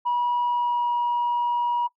sine tone with pitch glide, 968 to 960.2 Hz, B5 to B5, -35 to -49 cents, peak -19 dBFS, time 0.05-1.88 s, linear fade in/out 20 ms, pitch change -14 cents, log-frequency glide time 0.42-0.93 s, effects noise-tail reverb RT60 0.1 s tail -22 dB re dry + tanh soft clip ceiling -18 dBFS

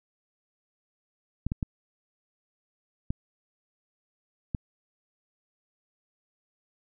clicks, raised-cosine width 5 ms, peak -16 dBFS, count 5, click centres 1.466 / 1.519 / 1.628 / 3.105 / 4.548 s, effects none

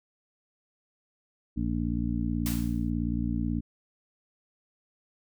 harmonic tone, 58.27 Hz, A#1, in tune, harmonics 1 / 2 / 3 / 4 / 5, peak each -32 / -34 / -34 / -31 / -34 dBFS, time 1.56-3.61 s, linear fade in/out 20 ms
white noise with exponential decay, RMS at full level -33 dBFS, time 2.46-2.9 s, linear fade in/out 1 ms, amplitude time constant 94 ms
effects none

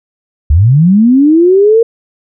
sine linear sweep, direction up, 65.41 to 466.9 Hz, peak -3 dBFS, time 0.5-1.83 s, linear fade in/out 5 ms, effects none

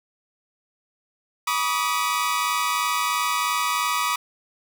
sawtooth tone cluster, 976 / 1144 / 1247 Hz, B5 / D6 / D#6, -21 / -46 / +3 cents, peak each -23 / -22 / -22 dBFS, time 1.47-4.16 s, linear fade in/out 5 ms, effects none

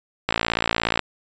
click train, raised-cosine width 0.3 ms, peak -3 dBFS, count 41, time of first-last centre 0.29-0.993 s, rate 56.9 Hz, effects resampled to 16000 Hz

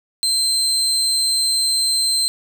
30% pulse tone, 4122 Hz, C8, 27 cents flat, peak -13 dBFS, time 0.23-2.28 s, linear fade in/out 0 ms, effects none

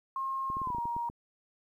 sine tone with pitch glide, 1071 to 943.2 Hz, C6 to A#5, +40 to +20 cents, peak -31 dBFS, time 0.16-1.09 s, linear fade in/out 2 ms, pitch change -220 cents, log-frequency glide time 0.62-0.76 s
clicks, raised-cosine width 3 ms, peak -30 dBFS, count 10, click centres 0.501 / 0.569 / 0.617 / 0.673 / 0.703 / 0.748 / 0.784 / 0.855 / 0.965 / 1.099 s
effects 11-bit

